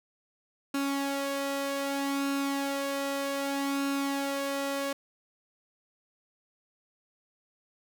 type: tone with flanger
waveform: sawtooth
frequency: 277.7 Hz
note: C#4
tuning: 3 cents sharp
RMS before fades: -31 dBFS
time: 0.74-4.93 s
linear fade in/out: 5 ms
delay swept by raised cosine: 0.74 to 2.04 ms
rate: 0.64 Hz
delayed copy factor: +0.5
effects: none